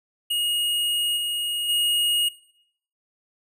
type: tone with level steps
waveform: square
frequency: 2872 Hz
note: F7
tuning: 48 cents sharp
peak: -22 / -25 / -20 dBFS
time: 0.3-2.29 s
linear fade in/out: 10 ms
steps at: 1.16 / 1.68 s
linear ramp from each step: 20 ms
effects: noise-tail reverb RT60 0.7 s tail -19 dB re dry